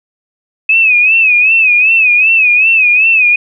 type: tone with vibrato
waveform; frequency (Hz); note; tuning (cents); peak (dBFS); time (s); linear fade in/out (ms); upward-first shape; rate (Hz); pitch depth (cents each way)
sine; 2556; D#7; +46; -5; 0.69-3.36; 5; sine; 2.6; 97
effects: none